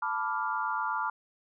sine chord, B half-diminished seventh, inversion third, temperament equal, 880 / 987.8 / 1174.7 / 1396.9 Hz, A5 / B5 / D6 / F6, 0 / 0 / 0 / 0 cents, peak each -34 dBFS, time 0.02-1.1 s, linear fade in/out 5 ms, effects none

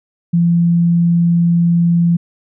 sine tone, 170.7 Hz, F3, 39 cents flat, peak -9 dBFS, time 0.33-2.17 s, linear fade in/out 10 ms, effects none

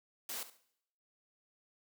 white noise with echo, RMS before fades -41 dBFS, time 0.29-0.43 s, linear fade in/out 2 ms, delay 70 ms, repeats 2, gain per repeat -14 dB, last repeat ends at 0.57 s, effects noise-tail reverb RT60 0.7 s tail -18 dB re dry + high-pass 200 Hz 12 dB/octave

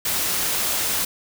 white noise, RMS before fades -23 dBFS, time 0.05-1.05 s, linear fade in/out 5 ms, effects none

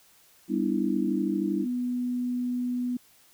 sine chord, E minor seventh, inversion first, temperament just, 197.78 / 247.2 / 296.7 / 329.6 Hz, G3 / B3 / D4 / E4, +16 / +2 / +18 / 0 cents, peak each -29 dBFS, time 0.48-1.67 s, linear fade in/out 50 ms
sine tone, 246.9 Hz, B3, in tune, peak -26 dBFS, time 1.06-2.97 s, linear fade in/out 5 ms
effects white hiss -59 dBFS RMS until 3.33 s

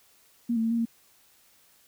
sine tone with pitch steps, 236.1 / 225 / 226.6 / 232.8 / 230 Hz, A#3 / A3 / A#3 / A#3 / A#3, +22 / +39 / -49 / -2 / -23 cents, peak -23 dBFS, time 0.49-0.855 s, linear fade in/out 10 ms, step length 73 ms, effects white hiss -61 dBFS RMS until 1.87 s

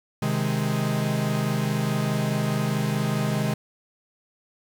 45% pulse chord, Ab major, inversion first, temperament equal, 130.81 / 155.56 / 207.7 Hz, C3 / Eb3 / Ab3, 0 / 0 / 0 cents, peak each -27 dBFS, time 0.22-3.54 s, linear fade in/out 5 ms, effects 8-bit

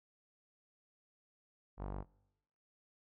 sawtooth tone with low-pass filter, 49 Hz, G1, in tune, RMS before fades -42 dBFS, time 1.77-2.05 s, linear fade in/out 50 ms, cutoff 950 Hz, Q 1.8, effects noise-tail reverb RT60 1.0 s tail -25 dB re dry

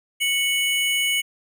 square tone pair together, 2217 / 2959 Hz, C#7 / F#7, 0 / -1 cents, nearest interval perfect fourth, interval 499 cents, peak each -23 dBFS, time 0.2-1.22 s, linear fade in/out 20 ms, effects none

